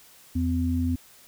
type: tone pair together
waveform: sine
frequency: 84.8 / 253.8 Hz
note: E2 / B3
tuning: +50 / +47 cents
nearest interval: octave + perfect fifth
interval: 1897 cents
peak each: -25 dBFS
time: 0.35-0.96 s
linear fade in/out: 10 ms
effects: white hiss -53 dBFS RMS until 1.27 s